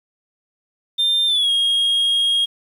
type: tone with pitch glide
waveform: sine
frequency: 3600 to 3263 Hz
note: A7 to G#7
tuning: +39 to -31 cents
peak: -12 dBFS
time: 0.98-2.46 s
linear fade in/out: 20 ms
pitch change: -170 cents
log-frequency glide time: 1.27-1.5 s
effects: tanh soft clip ceiling -14 dBFS + 8-bit